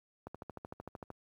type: click train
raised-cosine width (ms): 1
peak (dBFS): -29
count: 12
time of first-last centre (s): 0.27-1.103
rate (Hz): 13.2
effects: high-pass 60 Hz 12 dB/octave + 11-bit